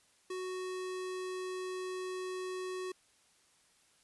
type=tone; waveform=square; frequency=370 Hz; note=F#4; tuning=in tune; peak=-38 dBFS; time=0.3-2.92 s; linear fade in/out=5 ms; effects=white hiss -68 dBFS RMS until 4.03 s + resampled to 24000 Hz